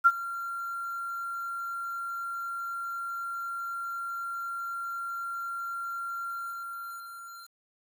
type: tone with ADSR envelope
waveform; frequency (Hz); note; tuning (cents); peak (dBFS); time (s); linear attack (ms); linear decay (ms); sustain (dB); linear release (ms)
sine; 1378; F6; -24; -13; 0.04-7.7; 24; 45; -19; 1500
effects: 8-bit